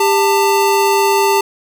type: tone pair together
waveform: square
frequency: 397.3 / 892 Hz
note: G4 / A5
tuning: +23 / +23 cents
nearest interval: octave + major second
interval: 1400 cents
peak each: -14 dBFS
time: 0-1.41 s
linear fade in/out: 5 ms
effects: none